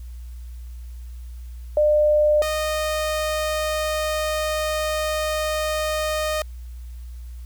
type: tone pair in turn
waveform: sine / sawtooth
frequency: 600 / 616.9 Hz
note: D5 / D#5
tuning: +37 / -15 cents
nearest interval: unison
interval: 48 cents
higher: second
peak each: -14 / -18 dBFS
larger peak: first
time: 1.77-2.42 / 2.42-6.42 s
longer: second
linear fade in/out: 2 ms
effects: added 60 Hz sine -33 dBFS peak until 7.45 s + white hiss -57 dBFS RMS until 7.45 s